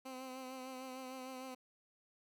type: tone with vibrato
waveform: 15% pulse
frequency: 259.3 Hz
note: C4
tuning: 15 cents flat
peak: -39 dBFS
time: 0.05-1.55 s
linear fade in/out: 10 ms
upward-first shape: triangle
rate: 6.6 Hz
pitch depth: 38 cents each way
effects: none